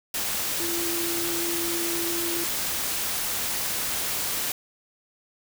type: tone in noise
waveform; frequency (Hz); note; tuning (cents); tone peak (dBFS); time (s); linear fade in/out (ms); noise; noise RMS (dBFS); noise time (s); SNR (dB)
sine; 340; F4; -46; -30; 0.6-2.44; 2; white; -28; 0.14-4.52; -5
effects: none